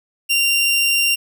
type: tone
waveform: sawtooth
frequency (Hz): 2773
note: F7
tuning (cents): -13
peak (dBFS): -11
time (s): 0.29-1.16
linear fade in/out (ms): 20
effects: none